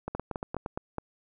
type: two click trains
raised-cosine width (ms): 1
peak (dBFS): -18 / -19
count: 5 / 6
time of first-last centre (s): 0.15-0.983 / 0.08-0.661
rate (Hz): 4.8 / 8.6
effects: none